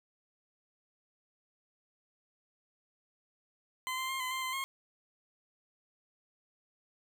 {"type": "tone with pitch steps", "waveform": "20% pulse", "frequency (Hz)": [1029, 1043, 1061, 1021, 1047, 1033, 1076], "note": ["C6", "C6", "C6", "C6", "C6", "C6", "C6"], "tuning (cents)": [-29, -6, 24, -43, 1, -22, 48], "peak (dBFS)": -29, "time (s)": [3.87, 4.64], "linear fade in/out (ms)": 0, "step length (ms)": 110, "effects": []}